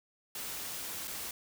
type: noise with dropouts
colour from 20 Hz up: white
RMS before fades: -40 dBFS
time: 0.35-1.31 s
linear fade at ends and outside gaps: 2 ms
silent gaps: 1.074-1.078 s
effects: none